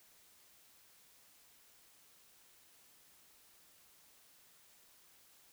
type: silence
effects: white hiss -65 dBFS RMS until 5.52 s